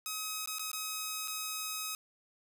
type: tone with dropouts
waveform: 5% pulse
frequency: 1269 Hz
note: D#6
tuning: 34 cents sharp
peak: -24 dBFS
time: 0.06-1.95 s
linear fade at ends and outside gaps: 1 ms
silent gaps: 0.459-0.474 / 0.585-0.594 / 0.716-0.731 / 1.276-1.28 s
effects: none